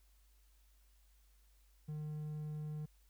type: tone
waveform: triangle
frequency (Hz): 151.8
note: D#3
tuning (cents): -42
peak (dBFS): -38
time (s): 1.88-2.86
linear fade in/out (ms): 10
effects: added 50 Hz sine -65 dBFS peak until 3.09 s + white hiss -75 dBFS RMS until 3.09 s